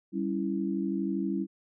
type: chord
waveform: sine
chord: C# diminished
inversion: second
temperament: equal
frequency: 196 / 277.2 / 329.6 Hz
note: G3 / C#4 / E4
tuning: 0 / 0 / 0 cents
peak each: -31 / -33 / -32 dBFS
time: 0.12-1.47 s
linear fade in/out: 50 ms
effects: none